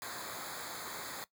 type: noise with comb filter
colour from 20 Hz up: pink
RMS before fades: -43 dBFS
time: 0.02-1.24 s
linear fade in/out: 0 ms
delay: 0.35 ms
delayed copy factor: -0.85
effects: noise-tail reverb RT60 0.1 s tail -18 dB re dry + high-pass 80 Hz 12 dB/octave